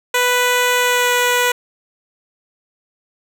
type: tone with pitch glide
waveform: 10% pulse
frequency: 494.4 to 490.7 Hz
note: B4 to B4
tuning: +2 to -11 cents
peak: -5 dBFS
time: 0.14-1.52 s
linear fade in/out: 5 ms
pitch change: -13 cents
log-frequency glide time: 0.77-1.13 s
effects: none